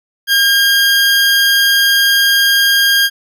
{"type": "tone", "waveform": "20% pulse", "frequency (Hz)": 1614, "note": "G#6", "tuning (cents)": -50, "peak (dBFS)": -4, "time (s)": [0.27, 3.1], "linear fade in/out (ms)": 50, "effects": []}